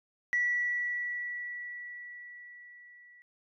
sine tone with level ramp, 1948 Hz, B6, 24 cents flat, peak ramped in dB -24 to -54 dBFS, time 0.33-3.22 s, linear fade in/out 0 ms, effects tanh soft clip ceiling -20 dBFS

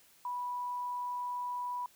sine tone, 983 Hz, B5, 8 cents flat, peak -34 dBFS, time 0.25-1.86 s, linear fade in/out 2 ms, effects white hiss -63 dBFS RMS until 1.95 s

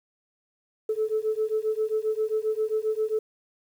sine beating tone pair, 431.1 / 438.6 Hz, A4 / A4, -35 / -6 cents, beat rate 7.5 Hz, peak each -26 dBFS, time 0.89-3.19 s, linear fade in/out 5 ms, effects tanh soft clip ceiling -17 dBFS + 9-bit

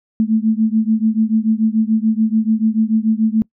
sine beating tone pair, 217.2 / 224.1 Hz, A3 / A3, -22 / +32 cents, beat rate 6.9 Hz, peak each -15 / -16 dBFS, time 0.2-3.42 s, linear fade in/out 0 ms, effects noise-tail reverb RT60 0.1 s tail -25 dB re dry

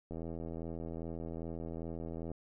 click train, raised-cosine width 2 ms, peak -29 dBFS, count 183, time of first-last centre 0.11-2.316 s, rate 82.5 Hz, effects none

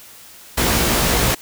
pink noise with comb filter, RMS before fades -17 dBFS, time 0.57-1.35 s, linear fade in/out 10 ms, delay 17 ms, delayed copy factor +0.85, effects white hiss -42 dBFS RMS until 1.41 s

